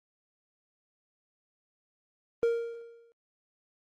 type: tone with exponential decay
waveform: triangle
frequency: 465.7 Hz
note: A#4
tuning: 2 cents flat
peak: -19 dBFS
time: 2.43-3.12 s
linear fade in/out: 0 ms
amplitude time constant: 150 ms
effects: Opus 24 kbps